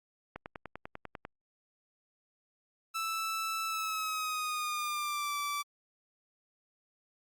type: click train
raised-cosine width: 0.5 ms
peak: -25 dBFS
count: 10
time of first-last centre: 0.36-1.251 s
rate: 10.1 Hz
type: tone with pitch glide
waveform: sawtooth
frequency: 1318.5 to 1161.2 Hz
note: E6 to D6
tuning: 0 to -20 cents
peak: -29 dBFS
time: 2.94-5.63 s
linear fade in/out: 20 ms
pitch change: -220 cents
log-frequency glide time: 3.66-5.37 s
effects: Opus 48 kbps